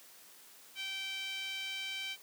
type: tone with band-pass filter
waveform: 5% pulse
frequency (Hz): 776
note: G5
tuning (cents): -18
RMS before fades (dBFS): -40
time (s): 0.75-2.17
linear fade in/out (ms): 50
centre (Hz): 2700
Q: 4.2
effects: white hiss -57 dBFS RMS until 2.22 s + high-pass 200 Hz 12 dB/octave